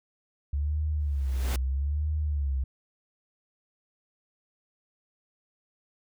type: tone with vibrato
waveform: sine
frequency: 69.8 Hz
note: C#2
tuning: 13 cents sharp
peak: -25 dBFS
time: 0.53-2.64 s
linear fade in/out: 5 ms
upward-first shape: sine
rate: 0.78 Hz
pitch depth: 160 cents each way
type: noise with exponential growth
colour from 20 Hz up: pink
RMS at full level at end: -33 dBFS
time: 1-1.56 s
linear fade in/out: 2 ms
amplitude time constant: 120 ms
effects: none